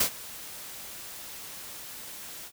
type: noise with ADSR envelope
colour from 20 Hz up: white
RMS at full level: -22 dBFS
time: 0-2.52 s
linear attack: 6 ms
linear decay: 89 ms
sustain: -20 dB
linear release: 64 ms
effects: none